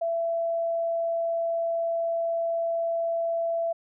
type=tone; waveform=sine; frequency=669 Hz; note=E5; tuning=25 cents sharp; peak=-24 dBFS; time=0.01-3.73 s; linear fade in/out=10 ms; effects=none